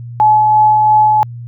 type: tone with tremolo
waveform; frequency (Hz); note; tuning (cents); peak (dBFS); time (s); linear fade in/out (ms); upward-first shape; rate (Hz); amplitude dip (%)
sine; 855; A5; -50; -5; 0.2-1.23; 0; sine; 2.9; 25
effects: added 119 Hz sine -25 dBFS peak until 1.47 s